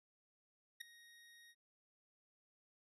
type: tone with ADSR envelope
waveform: 25% pulse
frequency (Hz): 1874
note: A#6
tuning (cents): +9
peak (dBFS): -38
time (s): 0.8-1.55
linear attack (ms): 13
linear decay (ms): 3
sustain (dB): -19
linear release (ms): 51
effects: resampled to 32000 Hz